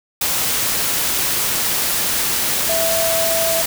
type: tone in noise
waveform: sine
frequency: 659.3 Hz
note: E5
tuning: in tune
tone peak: -19 dBFS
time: 2.69-3.62 s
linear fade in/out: 5 ms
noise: white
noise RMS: -19 dBFS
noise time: 0.21-3.66 s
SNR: -3 dB
effects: none